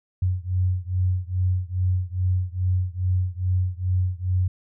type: beating tone pair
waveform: sine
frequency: 90.7 / 93.1 Hz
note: F#2 / F#2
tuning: -34 / +11 cents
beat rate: 2.4 Hz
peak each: -23 / -24 dBFS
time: 0.22-4.48 s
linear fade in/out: 5 ms
effects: none